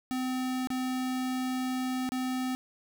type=tone with dropouts; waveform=square; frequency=256.4 Hz; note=C4; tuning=35 cents flat; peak=-30 dBFS; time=0.11-2.55 s; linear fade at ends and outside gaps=0 ms; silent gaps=0.672-0.703 / 2.091-2.12 s; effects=none